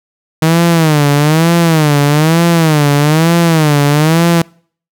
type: tone with vibrato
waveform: sawtooth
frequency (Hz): 156.4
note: D#3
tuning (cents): +9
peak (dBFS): -3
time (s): 0.42-4.42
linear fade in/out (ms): 5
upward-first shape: sine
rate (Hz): 1.1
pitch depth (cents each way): 150
effects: noise-tail reverb RT60 0.5 s tail -26 dB re dry